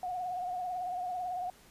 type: tone with vibrato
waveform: sine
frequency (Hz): 725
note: F#5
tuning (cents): -35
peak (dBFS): -33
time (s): 0.03-1.5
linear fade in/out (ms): 2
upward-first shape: triangle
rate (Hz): 18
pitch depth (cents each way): 60
effects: pink hiss -59 dBFS RMS until 1.7 s + resampled to 32000 Hz